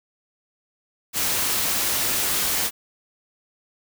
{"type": "noise", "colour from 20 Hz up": "white", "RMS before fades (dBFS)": -23, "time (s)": [1.13, 2.71], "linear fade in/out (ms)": 50, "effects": []}